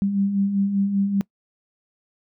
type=beating tone pair; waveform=sine; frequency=193.9 / 199 Hz; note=G3 / G3; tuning=-19 / +26 cents; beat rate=5.1 Hz; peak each=-28 / -19 dBFS; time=0.02-1.21 s; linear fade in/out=0 ms; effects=noise-tail reverb RT60 0.1 s tail -23 dB re dry